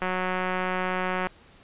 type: click train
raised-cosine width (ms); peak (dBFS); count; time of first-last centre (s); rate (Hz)
0.5; -13; 231; 0.02-1.27; 184
effects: pink hiss -54 dBFS RMS until 1.63 s + resampled to 8000 Hz